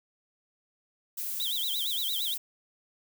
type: noise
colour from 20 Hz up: violet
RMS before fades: -34 dBFS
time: 1.17-2.38 s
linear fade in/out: 10 ms
type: tone with vibrato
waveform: triangle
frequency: 3520 Hz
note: A7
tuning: in tune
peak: -29 dBFS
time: 1.4-2.34 s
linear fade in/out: 0 ms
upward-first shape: sine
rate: 8.7 Hz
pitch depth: 210 cents each way
effects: none